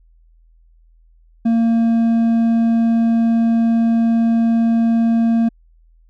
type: tone with hard clipping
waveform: triangle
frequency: 229.4 Hz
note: A#3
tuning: 28 cents flat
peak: -13 dBFS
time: 1.45-5.49 s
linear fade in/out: 10 ms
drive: 7 dB
effects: added 41 Hz sine -48 dBFS peak until 6.09 s